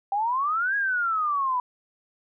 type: exponential two-way sweep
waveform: sine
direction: up then down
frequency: 780 to 1665 to 978 Hz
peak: -22 dBFS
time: 0.12-1.6 s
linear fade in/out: 2 ms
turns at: 0.76 s
effects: none